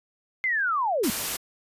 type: linear sweep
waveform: sine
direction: down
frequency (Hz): 2119 to 196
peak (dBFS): -22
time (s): 0.44-1.1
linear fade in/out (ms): 0
type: noise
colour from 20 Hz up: white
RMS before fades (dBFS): -29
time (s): 1.03-1.37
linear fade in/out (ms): 10
effects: resampled to 32000 Hz